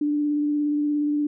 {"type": "tone with vibrato", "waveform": "sine", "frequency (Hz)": 294.8, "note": "D4", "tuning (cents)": 7, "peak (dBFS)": -20, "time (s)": [0.01, 1.27], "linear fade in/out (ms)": 5, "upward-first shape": "sine", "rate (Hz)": 17, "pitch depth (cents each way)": 14, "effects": []}